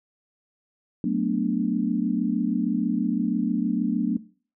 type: chord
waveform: sine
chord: B minor seventh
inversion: second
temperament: equal with one note detuned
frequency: 185 / 220.6 / 246.9 / 293.7 Hz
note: F#3 / A3 / B3 / D4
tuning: 0 / +5 / 0 / 0 cents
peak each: -27 dBFS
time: 1.04-4.17 s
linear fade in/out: 2 ms
effects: noise-tail reverb RT60 0.4 s tail -18 dB re dry